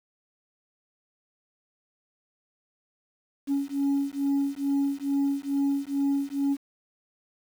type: beating tone pair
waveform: sine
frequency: 278 / 280.3 Hz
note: C#4 / C#4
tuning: +5 / +19 cents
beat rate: 2.3 Hz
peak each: -25 dBFS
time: 3.47-6.57 s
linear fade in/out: 50 ms
effects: tanh soft clip ceiling -20 dBFS + 8-bit